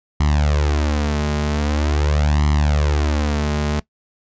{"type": "tone with flanger", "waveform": "sawtooth", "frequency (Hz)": 74, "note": "D2", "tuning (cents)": 14, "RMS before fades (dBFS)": -18, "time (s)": [0.2, 3.8], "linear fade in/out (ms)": 5, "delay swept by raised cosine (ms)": [0.97, 4.87], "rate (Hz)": 0.44, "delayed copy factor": 0.85, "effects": ["noise-tail reverb RT60 0.1 s tail -20 dB re dry", "resampled to 16000 Hz"]}